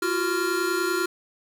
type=tone cluster; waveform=square; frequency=342.6 / 372.8 / 1392 Hz; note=F4 / F#4 / F6; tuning=-33 / +13 / -6 cents; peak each=-28 dBFS; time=0.02-1.06 s; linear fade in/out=5 ms; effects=none